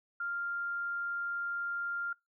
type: tone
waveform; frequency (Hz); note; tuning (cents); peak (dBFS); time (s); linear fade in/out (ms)
sine; 1396; F6; -1; -33; 0.2-2.13; 5
effects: noise-tail reverb RT60 0.2 s tail -23 dB re dry